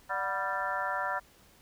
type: harmonic tone with a mistuned harmonic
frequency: 196 Hz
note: G3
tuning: in tune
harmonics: 3 / 4 / 5 / 6 / 7 / 8 / 9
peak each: -39 / -37 / -35 / -45 / -35 / -42 / -37 dBFS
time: 0.09-1.2 s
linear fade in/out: 20 ms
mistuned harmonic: 4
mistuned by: -95 cents
effects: pink hiss -60 dBFS RMS until 1.61 s